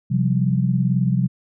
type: chord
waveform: sine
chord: C suspended fourth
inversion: none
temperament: equal with one note detuned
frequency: 130.81 / 174.61 / 192.96 Hz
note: C3 / F3 / G3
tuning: 0 / 0 / -27 cents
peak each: -19 / -21 / -22 dBFS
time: 0.1-1.28 s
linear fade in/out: 20 ms
effects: none